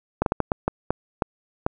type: slowing click train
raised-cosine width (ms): 1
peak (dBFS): -6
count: 9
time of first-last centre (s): 0.22-1.665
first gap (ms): 42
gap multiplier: 1.4
effects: none